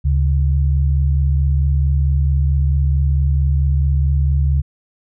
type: tone pair together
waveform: sine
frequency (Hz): 72.68 / 137.2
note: D2 / C#3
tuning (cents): -17 / -17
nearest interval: major seventh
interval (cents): 1100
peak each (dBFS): -13 / -19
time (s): 0.04-4.62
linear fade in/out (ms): 20
effects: none